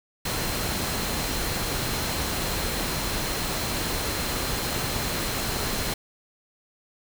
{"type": "tone in noise", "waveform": "sine", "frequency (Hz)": 4136, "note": "C8", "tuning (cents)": -21, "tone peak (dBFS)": -38, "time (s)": [0.25, 5.94], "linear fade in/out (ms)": 5, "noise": "pink", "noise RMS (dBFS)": -28, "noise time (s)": [0.25, 5.94], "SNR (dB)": -13, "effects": []}